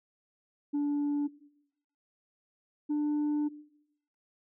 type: tone pair in turn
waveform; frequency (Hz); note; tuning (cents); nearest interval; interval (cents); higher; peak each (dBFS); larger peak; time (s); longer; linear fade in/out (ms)
sine; 289.9 / 296.7; D4 / D4; -22 / +18; unison; 40; second; -24; neither; 0.73-1.28 / 2.89-3.49; second; 20
effects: noise-tail reverb RT60 0.8 s tail -20 dB re dry + tanh soft clip ceiling -26 dBFS